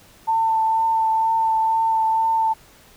sine tone with vibrato, 893 Hz, A5, 25 cents sharp, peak -16 dBFS, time 0.27-2.54 s, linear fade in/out 20 ms, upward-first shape triangle, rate 2.1 Hz, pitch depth 16 cents each way, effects pink hiss -50 dBFS RMS until 2.96 s

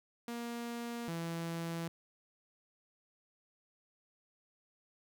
sawtooth tone pair in turn, 236 / 166.88 Hz, A#3 / E3, +22 / +22 cents, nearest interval tritone, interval 600 cents, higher first, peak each -35 / -33 dBFS, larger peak second, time 0.28-1.08 / 1.08-1.88 s, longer neither, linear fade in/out 2 ms, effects none

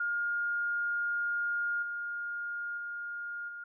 sine tone with level steps, 1417 Hz, F6, 25 cents sharp, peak -29 / -34 / -36 / -40 dBFS, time 0-3.64 s, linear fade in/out 5 ms, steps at 1.82 / 2.77 / 3.48 s, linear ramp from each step 10 ms, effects none

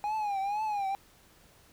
triangle tone with vibrato, 821 Hz, G#5, 20 cents flat, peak -27 dBFS, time 0.04-0.95 s, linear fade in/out 0 ms, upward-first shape triangle, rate 2.1 Hz, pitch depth 120 cents each way, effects pink hiss -60 dBFS RMS until 1.72 s

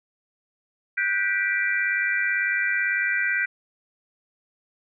sine chord, G major seventh, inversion third, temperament just, 1470 / 1568 / 1960 / 2352 Hz, F#6 / G6 / B6 / D7, -12 / 0 / -14 / +2 cents, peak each -29 / -26 / -25 / -28 dBFS, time 0.97-3.46 s, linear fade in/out 10 ms, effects none

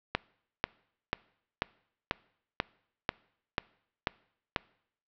click train, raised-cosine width 0.3 ms, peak -10 dBFS, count 10, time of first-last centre 0.15-4.562 s, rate 2.04 Hz, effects noise-tail reverb RT60 0.7 s tail -24 dB re dry + low-pass 4000 Hz 12 dB/octave

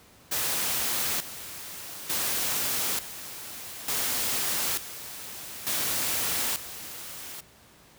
white noise with tremolo, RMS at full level -28 dBFS, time 0.31-7.41 s, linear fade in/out 10 ms, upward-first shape square, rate 0.56 Hz, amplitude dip 75%, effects pink hiss -55 dBFS RMS until 7.98 s + high-pass 60 Hz 12 dB/octave

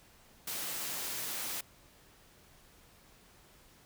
white high-pass noise, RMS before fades -38 dBFS, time 0.47-1.61 s, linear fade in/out 5 ms, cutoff 120 Hz, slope 12 dB/octave, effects pink hiss -61 dBFS RMS until 3.85 s

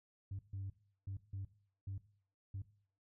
sine tone bursts at uneven times, 97.4 Hz, G2, 11 cents flat, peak -39 dBFS, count 6, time 0.31-0.39 / 0.53-0.7 / 1.07-1.17 / 1.33-1.45 / 1.87-1.98 / 2.54-2.62 s, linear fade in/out 5 ms, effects noise-tail reverb RT60 0.5 s tail -17 dB re dry + tanh soft clip ceiling -38 dBFS

